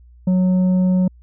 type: tone with tanh clipping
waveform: triangle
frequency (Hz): 183.9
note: F#3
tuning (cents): -10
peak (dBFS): -14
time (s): 0.27-1.08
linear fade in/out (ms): 5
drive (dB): 10
effects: added 60 Hz sine -43 dBFS peak until 1.22 s